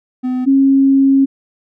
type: tone pair in turn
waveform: triangle / sine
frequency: 253.5 / 271.7 Hz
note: B3 / C#4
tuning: +45 / -35 cents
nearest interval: minor second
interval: 120 cents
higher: second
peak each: -13 / -7 dBFS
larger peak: second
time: 0.23-0.46 / 0.46-1.26 s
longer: second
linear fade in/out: 20 ms
effects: none